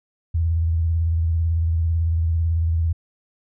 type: tone with vibrato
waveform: sine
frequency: 82.41 Hz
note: E2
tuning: in tune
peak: -17 dBFS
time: 0.34-2.93 s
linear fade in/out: 10 ms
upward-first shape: sine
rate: 18 Hz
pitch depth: 65 cents each way
effects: none